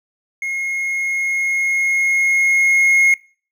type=tone with level ramp; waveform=triangle; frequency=2155 Hz; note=C#7; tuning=49 cents flat; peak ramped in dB=-19 to -8 dBFS; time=0.42-3.14 s; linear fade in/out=2 ms; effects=noise-tail reverb RT60 0.4 s tail -22 dB re dry

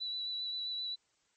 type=tone with vibrato; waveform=sine; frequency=3951 Hz; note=B7; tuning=in tune; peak=-35 dBFS; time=0-0.96 s; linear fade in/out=20 ms; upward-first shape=sine; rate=7.6 Hz; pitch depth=17 cents each way; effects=white hiss -74 dBFS RMS until 1.36 s + MP3 32 kbps

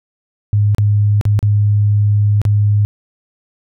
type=tone with dropouts; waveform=sine; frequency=103.6 Hz; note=G#2; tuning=4 cents flat; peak=-9 dBFS; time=0.53-2.85 s; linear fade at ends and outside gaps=0 ms; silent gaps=0.748-0.783 / 1.212-1.253 / 1.391-1.428 / 2.416-2.452 s; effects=none

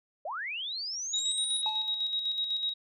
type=linear sweep; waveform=sine; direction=up; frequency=543 to 10240 Hz; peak=-33 dBFS; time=0.25-1.62 s; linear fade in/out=5 ms
type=tone with tremolo; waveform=sine; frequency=3805 Hz; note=A#7; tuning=35 cents sharp; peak=-27 dBFS; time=1.13-2.74 s; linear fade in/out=10 ms; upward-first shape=square; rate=8 Hz; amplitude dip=45%
type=tone with exponential decay; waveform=triangle; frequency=864 Hz; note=A5; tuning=32 cents flat; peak=-28 dBFS; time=1.66-2.1 s; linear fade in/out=1 ms; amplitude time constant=95 ms
effects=none

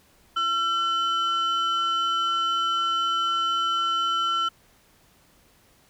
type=tone pair together; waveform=sine; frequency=1351 / 3036 Hz; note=E6 / F#7; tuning=+42 / +44 cents; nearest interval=octave + major second; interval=1402 cents; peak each=-21 / -26 dBFS; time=0.36-4.49 s; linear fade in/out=10 ms; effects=tanh soft clip ceiling -18 dBFS + pink hiss -59 dBFS RMS until 5.89 s

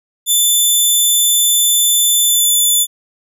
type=tone with pitch glide; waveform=10% pulse; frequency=3520 to 3500 Hz; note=A7 to A7; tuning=0 to -10 cents; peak=-3 dBFS; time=0.26-2.87 s; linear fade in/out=50 ms; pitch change=-10 cents; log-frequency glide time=2.24-2.47 s; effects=none

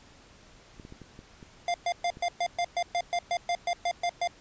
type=clicks; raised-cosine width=3 ms; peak=-32 dBFS; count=7; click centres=0.798 / 0.851 / 0.924 / 1.017 / 1.191 / 1.428 / 2.171 s
type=tone bursts; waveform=square; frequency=698.5 Hz; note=F5; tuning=in tune; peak=-26 dBFS; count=15; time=1.68-4.275 s; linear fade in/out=2 ms; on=61 ms; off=120 ms
effects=pink hiss -55 dBFS RMS until 4.4 s + resampled to 16000 Hz

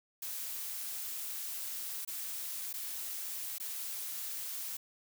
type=noise with dropouts; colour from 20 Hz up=blue; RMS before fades=-40 dBFS; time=0.22-4.77 s; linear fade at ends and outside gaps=5 ms; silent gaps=2.05-2.075 / 2.73-2.738 / 3.583-3.599 s; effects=none

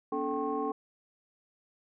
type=tone cluster; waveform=sine; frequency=245.2 / 286.5 / 437.2 / 775 / 1081 Hz; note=B3 / D4 / A4 / G5 / C#6; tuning=-12 / -43 / -11 / -20 / -44 cents; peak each=-39 / -35 / -33 / -36 / -36 dBFS; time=0.12-0.72 s; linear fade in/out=5 ms; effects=tanh soft clip ceiling -19 dBFS

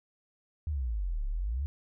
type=exponential two-way sweep; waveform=sine; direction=down then up; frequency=81.1 to 33.46 to 77 Hz; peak=-29 dBFS; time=0.67-1.66 s; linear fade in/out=0 ms; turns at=1.26 s; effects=none

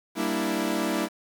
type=chord; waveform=sawtooth; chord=E half-diminished seventh; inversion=first; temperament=equal with one note detuned; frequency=196 / 233.9 / 293.7 / 329.6 Hz; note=G3 / Bb3 / D4 / E4; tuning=0 / +6 / 0 / 0 cents; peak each=-28 / -27 / -27 / -25 dBFS; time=0.15-1.09 s; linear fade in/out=50 ms; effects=8-bit

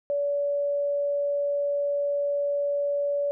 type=tone; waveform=sine; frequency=572 Hz; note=D5; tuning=46 cents flat; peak=-23 dBFS; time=0.1-3.31 s; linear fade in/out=0 ms; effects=none

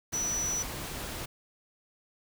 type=tone in noise; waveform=sine; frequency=5920 Hz; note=F#8; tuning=in tune; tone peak=-29 dBFS; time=0.13-0.63 s; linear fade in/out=10 ms; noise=pink; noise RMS=-38 dBFS; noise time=0.12-1.26 s; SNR=+6 dB; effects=none

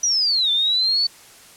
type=linear two-way sweep; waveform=sine; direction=down then up; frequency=5920 to 3520 to 4524 Hz; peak=-16 dBFS; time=0.03-1.07 s; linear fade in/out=5 ms; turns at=0.51 s; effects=white hiss -46 dBFS RMS until 1.56 s + low-pass 11000 Hz 12 dB/octave

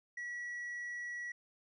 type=tone with tanh clipping; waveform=triangle; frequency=1933 Hz; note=B6; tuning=38 cents flat; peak=-40 dBFS; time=0.17-1.32 s; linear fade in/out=5 ms; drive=7 dB; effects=none

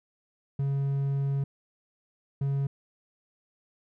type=tone bursts at uneven times; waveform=triangle; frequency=138.59 Hz; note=C#3; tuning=in tune; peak=-23 dBFS; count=2; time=0.59-1.44 / 2.41-2.67 s; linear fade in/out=5 ms; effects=none

